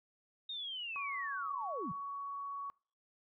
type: linear sweep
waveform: sine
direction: down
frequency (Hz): 3734 to 132.4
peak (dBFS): -39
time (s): 0.49-1.92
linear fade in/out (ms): 5
type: tone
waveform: sine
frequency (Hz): 1121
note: C#6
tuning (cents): +19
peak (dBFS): -39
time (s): 0.96-2.7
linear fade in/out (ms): 0
effects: noise-tail reverb RT60 0.4 s tail -24 dB re dry